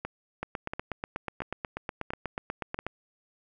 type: two click trains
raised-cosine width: 0.5 ms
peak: -18 / -17 dBFS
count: 5 / 21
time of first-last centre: 0.05-2.79 / 0.43-2.866 s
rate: 1.46 / 8.21 Hz
effects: none